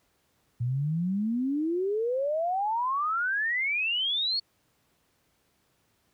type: exponential sweep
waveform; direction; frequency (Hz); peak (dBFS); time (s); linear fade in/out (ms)
sine; up; 116.1 to 4449; -25; 0.6-4.4; 10
effects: pink hiss -70 dBFS RMS until 6.13 s + high-pass 60 Hz 12 dB/octave